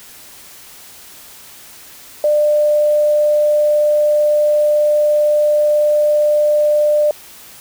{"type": "tone", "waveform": "sine", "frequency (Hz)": 597, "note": "D5", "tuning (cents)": 28, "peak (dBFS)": -10, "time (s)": [2.24, 7.11], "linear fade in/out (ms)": 2, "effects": ["white hiss -39 dBFS RMS until 7.6 s"]}